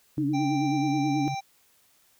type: tone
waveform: sine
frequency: 138.7 Hz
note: C#3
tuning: 1 cent sharp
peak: -30 dBFS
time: 0.17-1.35 s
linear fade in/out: 10 ms
type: tone with vibrato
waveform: sine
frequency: 293.7 Hz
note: D4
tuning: in tune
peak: -24 dBFS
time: 0.18-1.28 s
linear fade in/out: 0 ms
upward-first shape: sine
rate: 9.3 Hz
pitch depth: 100 cents each way
type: harmonic tone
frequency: 785 Hz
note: G5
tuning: 2 cents sharp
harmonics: 1 / 3 / 5 / 7 / 8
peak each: -30 / -40 / -44 / -47 / -48 dBFS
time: 0.33-1.41 s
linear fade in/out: 20 ms
effects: white hiss -63 dBFS RMS until 2.19 s